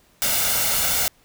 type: noise with comb filter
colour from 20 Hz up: white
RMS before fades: -21 dBFS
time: 0.22-1.08 s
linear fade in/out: 0 ms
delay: 1.4 ms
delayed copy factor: +0.6
effects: pink hiss -58 dBFS RMS until 1.24 s